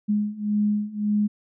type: beating tone pair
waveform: sine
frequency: 207.7 / 209.5 Hz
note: G#3 / G#3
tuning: 0 / +15 cents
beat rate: 1.8 Hz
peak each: -25 / -23 dBFS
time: 0.08-1.28 s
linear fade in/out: 20 ms
effects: none